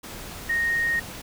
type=tone in noise; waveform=sine; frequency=1860 Hz; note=A#6; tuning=4 cents flat; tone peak=-21 dBFS; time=0.49-1 s; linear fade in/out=10 ms; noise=pink; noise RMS=-38 dBFS; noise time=0.03-1.22 s; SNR=+14 dB; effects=none